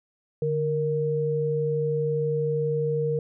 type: tone pair together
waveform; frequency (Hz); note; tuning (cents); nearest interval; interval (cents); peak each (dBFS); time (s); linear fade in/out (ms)
sine; 147.95 / 466.2; D3 / A#4; +13 / 0; octave + minor sixth; 1987; -27 / -24; 0.42-3.19; 2
effects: none